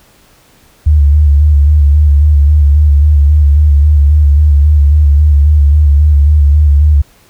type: tone with vibrato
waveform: sine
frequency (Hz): 73.42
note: D2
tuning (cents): 0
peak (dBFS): -3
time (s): 0.86-7.02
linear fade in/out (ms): 10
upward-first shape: square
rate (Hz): 3.7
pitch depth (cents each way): 45
effects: pink hiss -46 dBFS RMS until 7.29 s